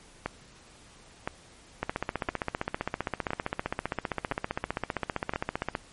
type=two click trains; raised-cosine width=0.5 ms; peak=-14 / -13 dBFS; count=6 / 61; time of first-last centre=0.26-5.336 / 1.83-5.752 s; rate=0.985 / 15.3 Hz; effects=pink hiss -54 dBFS RMS until 5.92 s + MP3 48 kbps